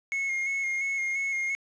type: tone with vibrato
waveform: triangle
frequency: 2162 Hz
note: C#7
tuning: 44 cents flat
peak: -25 dBFS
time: 0.12-1.55 s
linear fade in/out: 0 ms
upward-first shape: square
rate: 2.9 Hz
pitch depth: 23 cents each way
effects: resampled to 22050 Hz + 9-bit